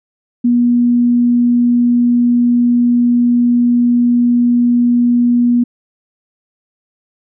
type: tone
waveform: sine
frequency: 241.2 Hz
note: B3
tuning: 41 cents flat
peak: -8 dBFS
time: 0.44-5.64 s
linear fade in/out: 10 ms
effects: none